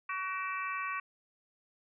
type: harmonic tone with a mistuned harmonic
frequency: 376.9 Hz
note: F#4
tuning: 32 cents sharp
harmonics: 3 / 4 / 5 / 6 / 7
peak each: -36 / -42 / -42 / -42 / -43 dBFS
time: 0.09-1 s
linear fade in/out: 5 ms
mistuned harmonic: 6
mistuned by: +54 cents
effects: none